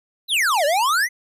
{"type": "exponential two-way sweep", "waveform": "square", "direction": "down then up", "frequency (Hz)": [4167, 554.4, 2090], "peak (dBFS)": -17, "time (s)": [0.28, 1.09], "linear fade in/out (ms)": 50, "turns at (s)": 0.65, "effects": ["resampled to 32000 Hz"]}